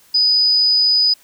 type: tone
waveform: sine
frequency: 4978 Hz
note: D#8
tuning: in tune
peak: -11 dBFS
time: 0.14-1.14 s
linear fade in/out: 10 ms
effects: white hiss -51 dBFS RMS until 1.23 s